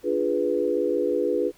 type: chord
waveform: sine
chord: D diminished seventh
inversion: none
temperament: equal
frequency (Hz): 293.7 / 349.2 / 415.3 / 493.9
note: D4 / F4 / Ab4 / Cb5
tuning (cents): 0 / 0 / 0 / 0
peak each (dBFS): -29 / -27 / -26 / -25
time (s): 0.03-1.52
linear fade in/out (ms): 50
effects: pink hiss -56 dBFS RMS until 1.57 s